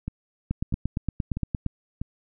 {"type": "two click trains", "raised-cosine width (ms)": 5, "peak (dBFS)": [-17, -13], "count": [4, 11], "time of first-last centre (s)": [[0.08, 2.015], [0.51, 1.663]], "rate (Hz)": [1.55, 8.67], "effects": []}